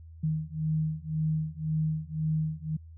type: beating tone pair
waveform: sine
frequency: 155.56 / 157.46 Hz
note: D#3 / D#3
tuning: 0 / +21 cents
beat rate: 1.9 Hz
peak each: -30 dBFS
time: 0.23-2.77 s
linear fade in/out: 10 ms
effects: added 81 Hz sine -45 dBFS peak until 2.97 s